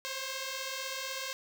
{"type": "beating tone pair", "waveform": "5% pulse", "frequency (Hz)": [523.3, 539.3], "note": ["C5", "C#5"], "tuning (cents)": [0, -48], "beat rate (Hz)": 16, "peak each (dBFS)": -27, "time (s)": [0.05, 1.33], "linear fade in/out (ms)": 0, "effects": []}